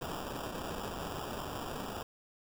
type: noise with sample-and-hold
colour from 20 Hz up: white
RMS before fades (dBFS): -40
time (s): 0.01-2.03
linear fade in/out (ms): 5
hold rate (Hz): 2100
effects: none